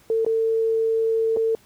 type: tone with dropouts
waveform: sine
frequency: 449 Hz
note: A4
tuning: 35 cents sharp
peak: -18 dBFS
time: 0.1-1.55 s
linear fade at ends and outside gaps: 1 ms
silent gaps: 0.248-0.264 / 1.364-1.37 s
effects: pink hiss -55 dBFS RMS until 1.65 s + high-pass 60 Hz 12 dB/octave